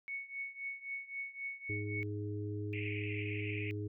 sine tone with tremolo, 2217 Hz, C#7, in tune, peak -36 dBFS, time 0.08-2.03 s, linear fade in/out 0 ms, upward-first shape triangle, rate 3.8 Hz, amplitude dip 90%
harmonic tone, 103.8 Hz, G#2, in tune, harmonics 1 / 3 / 4, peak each -38 / -43 / -44 dBFS, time 1.69-3.88 s, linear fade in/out 10 ms
pink band-pass noise, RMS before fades -44 dBFS, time 2.73-3.71 s, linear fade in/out 0 ms, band 2100 to 2700 Hz, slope 96 dB/octave
effects none

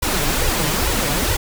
pink noise with flanger, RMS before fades -19 dBFS, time 0.02-1.37 s, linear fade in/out 10 ms, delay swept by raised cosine 2 to 6.9 ms, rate 2.3 Hz, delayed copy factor +0.95, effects none

